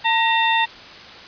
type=harmonic tone with a mistuned harmonic; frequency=903 Hz; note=A5; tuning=45 cents sharp; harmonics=1 / 2 / 3 / 4; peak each=-18 / -21 / -23 / -24 dBFS; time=0.04-0.66 s; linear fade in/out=20 ms; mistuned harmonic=2; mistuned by=+78 cents; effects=white hiss -39 dBFS RMS until 1.27 s + resampled to 11025 Hz